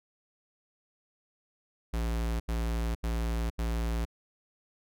square tone bursts, 57 Hz, A#1, 38 cents flat, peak -29 dBFS, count 4, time 1.93-4.053 s, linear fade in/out 10 ms, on 470 ms, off 81 ms, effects none

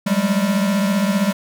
square tone cluster, 181.3 / 197.5 / 213 Hz, F#3 / G3 / G#3, -35 / +13 / +44 cents, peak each -26 / -18 / -23 dBFS, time 0.06-1.33 s, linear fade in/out 10 ms, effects none

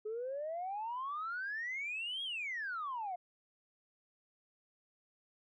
sine exponential two-way sweep, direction up then down, 419.2 to 3322 to 695 Hz, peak -36 dBFS, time 0.05-3.16 s, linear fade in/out 10 ms, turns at 2.23 s, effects tanh soft clip ceiling -33 dBFS

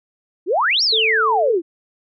sine exponential two-way sweep, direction up then down, 312.5 to 5670 to 312.5 Hz, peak -14 dBFS, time 0.46-1.62 s, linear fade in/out 50 ms, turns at 0.83 s
sine tone, 441.9 Hz, A4, 7 cents sharp, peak -21 dBFS, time 0.92-1.55 s, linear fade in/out 10 ms
effects none

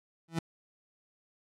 30% pulse tone with exponential growth, 164.81 Hz, E3, in tune, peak -23 dBFS, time 0.28-0.39 s, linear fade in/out 5 ms, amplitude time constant 23 ms, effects low-pass 10000 Hz 12 dB/octave

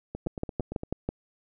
two click trains, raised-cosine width 2 ms, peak -21 / -15 dBFS, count 7 / 6, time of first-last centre 0.15-0.834 / 0.27-1.09 s, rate 8.77 / 6.1 Hz, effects none

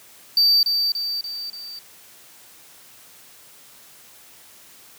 triangle tone with echo, 4633 Hz, D8, 24 cents flat, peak -12 dBFS, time 0.37-0.63 s, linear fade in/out 2 ms, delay 290 ms, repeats 4, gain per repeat -5 dB, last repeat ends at 1.79 s, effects white hiss -48 dBFS RMS until 4.98 s + high-pass 80 Hz 12 dB/octave

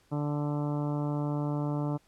harmonic tone, 146.83 Hz, D3, in tune, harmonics 1 / 2 / 3 / 4 / 5 / 6 / 7 / 8 / 9, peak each -30 / -33 / -42 / -40 / -45 / -43 / -47 / -49 / -51 dBFS, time 0.11-1.98 s, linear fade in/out 20 ms, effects pink hiss -66 dBFS RMS until 2.07 s + low-pass 11000 Hz 12 dB/octave

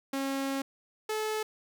sawtooth tone pair in turn, 272.2 / 432.1 Hz, C#4 / A4, -31 / -31 cents, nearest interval minor sixth, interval 800 cents, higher second, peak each -26 dBFS, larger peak neither, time 0.13-0.62 / 1.09-1.43 s, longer first, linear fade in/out 5 ms, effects none

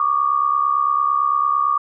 sine tone pair together, 1131.1 / 1200 Hz, C#6 / D6, +35 / +37 cents, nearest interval minor second, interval 102 cents, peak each -18 dBFS, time 0-1.78 s, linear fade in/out 2 ms, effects none

